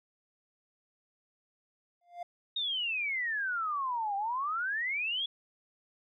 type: tone with exponential growth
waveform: triangle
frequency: 698.5 Hz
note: F5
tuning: in tune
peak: -32 dBFS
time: 2.01-2.23 s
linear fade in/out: 5 ms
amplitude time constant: 46 ms
type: exponential two-way sweep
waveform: sine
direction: down then up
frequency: 3751 to 780 to 3422 Hz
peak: -30 dBFS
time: 2.56-5.26 s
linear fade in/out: 5 ms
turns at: 4.16 s
effects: none